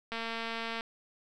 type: click train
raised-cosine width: 0.3 ms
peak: -21 dBFS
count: 158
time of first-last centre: 0.12-0.809 s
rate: 228 Hz
effects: none